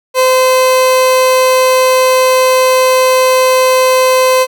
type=tone; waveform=30% pulse; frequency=515 Hz; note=C5; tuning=28 cents flat; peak=-4 dBFS; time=0.14-4.47 s; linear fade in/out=50 ms; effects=none